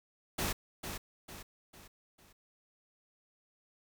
pink noise with echo, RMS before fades -34 dBFS, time 0.38-0.53 s, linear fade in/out 10 ms, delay 450 ms, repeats 4, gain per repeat -7 dB, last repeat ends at 2.33 s, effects none

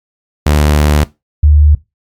sawtooth / sine tone pair in turn, 74.5 / 74.5 Hz, D2 / D2, +25 / +25 cents, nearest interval unison, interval 0 cents, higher neither, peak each -3 dBFS, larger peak neither, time 0.46-1.04 / 1.43-1.75 s, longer first, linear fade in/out 5 ms, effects noise-tail reverb RT60 0.2 s tail -18 dB re dry + MP3 96 kbps

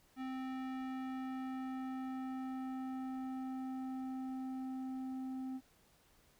square tone with low-pass filter sweep, 261 Hz, C4, 4 cents flat, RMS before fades -42 dBFS, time 0.16-5.61 s, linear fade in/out 50 ms, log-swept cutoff 2500 to 550 Hz, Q 0.83, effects pink hiss -69 dBFS RMS until 6.39 s

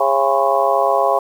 harmonic tone with a mistuned harmonic, 136.5 Hz, C#3, 26 cents flat, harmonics 3 / 4 / 5 / 6 / 7 / 8, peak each -23 / -18 / -18 / -20 / -21 / -21 dBFS, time 0-1.19 s, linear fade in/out 5 ms, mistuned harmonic 7, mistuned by +85 cents, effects 7-bit

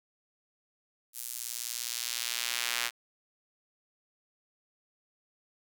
sawtooth tone with high-pass filter sweep, 119.6 Hz, A#2, 45 cents sharp, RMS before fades -35 dBFS, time 1.13-2.91 s, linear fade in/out 50 ms, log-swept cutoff 9800 to 1900 Hz, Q 0.87, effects none

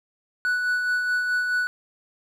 triangle tone with tremolo, 1480 Hz, F#6, in tune, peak -18 dBFS, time 0.45-1.67 s, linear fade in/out 0 ms, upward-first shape sine, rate 4.7 Hz, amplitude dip 35%, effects none

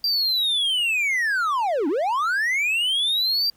triangle linear two-way sweep, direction down then up, 4758 to 265.3 to 4758 Hz, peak -18 dBFS, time 0.04-3.5 s, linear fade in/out 2 ms, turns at 1.88 s, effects pink hiss -61 dBFS RMS until 3.56 s

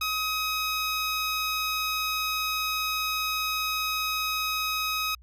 15% pulse tone, 1265 Hz, D#6, 28 cents sharp, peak -20 dBFS, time 0.01-5.15 s, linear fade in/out 5 ms, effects added 60 Hz sine -49 dBFS peak until 5.22 s

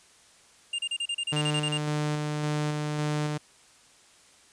square tone bursts, 2804 Hz, F7, 6 cents sharp, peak -28 dBFS, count 12, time 0.73-1.776 s, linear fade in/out 5 ms, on 56 ms, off 34 ms
sawtooth tone with tremolo, 150 Hz, D3, 37 cents sharp, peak -22 dBFS, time 1.32-3.38 s, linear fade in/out 10 ms, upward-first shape square, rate 1.8 Hz, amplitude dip 25%
effects white hiss -57 dBFS RMS until 4.52 s + resampled to 22050 Hz

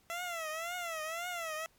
15% pulse tone with vibrato, 668 Hz, E5, 23 cents sharp, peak -30 dBFS, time 0.1-1.66 s, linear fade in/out 0 ms, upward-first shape triangle, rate 1.9 Hz, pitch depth 150 cents each way, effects pink hiss -68 dBFS RMS until 1.78 s + MP3 96 kbps

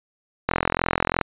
click train, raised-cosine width 0.5 ms, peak -4 dBFS, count 32, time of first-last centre 0.49-1.213 s, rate 42.9 Hz, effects resampled to 8000 Hz

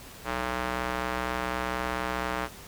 square tone with band-pass filter, 62.1 Hz, B1, 10 cents sharp, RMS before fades -31 dBFS, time 0.24-2.49 s, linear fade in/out 50 ms, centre 1300 Hz, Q 0.96, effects pink hiss -46 dBFS RMS until 2.67 s

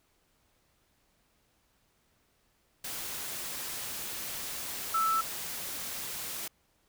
sine tone in noise, 1318.5 Hz, E6, in tune, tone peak -25 dBFS, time 4.94-5.21 s, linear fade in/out 5 ms, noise white, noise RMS -38 dBFS, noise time 2.84-6.48 s, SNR +10 dB, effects pink hiss -71 dBFS RMS until 6.88 s

